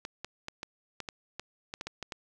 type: clicks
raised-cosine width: 0.2 ms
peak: -20 dBFS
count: 12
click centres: 0.051 / 0.246 / 0.484 / 0.631 / 1.003 / 1.088 / 1.396 / 1.739 / 1.811 / 1.87 / 2.027 / 2.122 s
effects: none